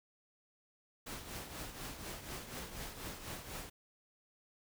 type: noise with tremolo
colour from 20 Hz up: pink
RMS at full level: -43 dBFS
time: 1.06-3.7 s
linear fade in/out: 10 ms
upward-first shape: triangle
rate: 4.1 Hz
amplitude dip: 65%
effects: none